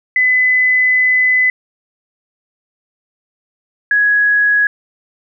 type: tone pair in turn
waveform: sine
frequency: 2011 / 1670.1 Hz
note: B6 / G#6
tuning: +31 / +9 cents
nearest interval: minor third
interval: 322 cents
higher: first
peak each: -9 dBFS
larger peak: neither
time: 0.16-1.5 / 3.91-4.67 s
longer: first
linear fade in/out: 2 ms
effects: none